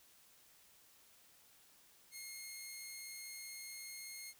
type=tone; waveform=10% pulse; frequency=2147 Hz; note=C7; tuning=44 cents sharp; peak=-38 dBFS; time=2.11-4.34 s; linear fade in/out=50 ms; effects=white hiss -66 dBFS RMS until 4.39 s